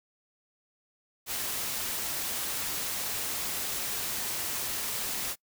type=noise; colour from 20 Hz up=white; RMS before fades=-33 dBFS; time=1.26-5.36 s; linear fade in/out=50 ms; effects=noise-tail reverb RT60 0.1 s tail -24 dB re dry